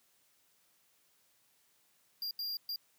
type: tone bursts at uneven times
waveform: square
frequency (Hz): 4788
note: D8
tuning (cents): +33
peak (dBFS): -36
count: 3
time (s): 2.22-2.31 / 2.39-2.57 / 2.69-2.76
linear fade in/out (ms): 2
effects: white hiss -71 dBFS RMS until 2.98 s + high-pass 80 Hz 12 dB/octave